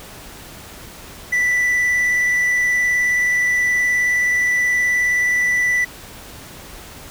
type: tone with vibrato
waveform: triangle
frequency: 1975.5 Hz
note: B6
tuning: in tune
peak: -13 dBFS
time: 1.32-5.85 s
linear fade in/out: 10 ms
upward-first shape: sine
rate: 19 Hz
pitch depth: 11 cents each way
effects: pink hiss -38 dBFS RMS until 7.1 s